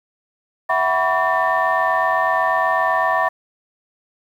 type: tone cluster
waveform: sine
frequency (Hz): 658 / 746 / 987 / 1132 / 1799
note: E5 / F#5 / B5 / C#6 / A6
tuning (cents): -3 / +14 / -1 / +36 / +38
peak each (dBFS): -21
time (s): 0.69-3.29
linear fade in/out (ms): 10
effects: tanh soft clip ceiling -7 dBFS + 8-bit